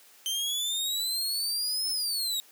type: exponential two-way sweep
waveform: sawtooth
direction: up then down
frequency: 3102 to 5274 to 3767 Hz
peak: -25 dBFS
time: 0.26-2.4 s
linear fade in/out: 0 ms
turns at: 1.9 s
effects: white hiss -56 dBFS RMS until 2.51 s + high-pass 300 Hz 12 dB/octave